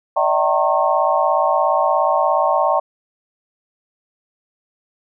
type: tone cluster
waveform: sine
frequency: 591 / 648 / 768 / 915 / 1081 Hz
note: D5 / E5 / G5 / A#5 / C#6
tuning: +11 / -30 / -36 / -32 / -44 cents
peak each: -20 dBFS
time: 0.16-2.8 s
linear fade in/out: 10 ms
effects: none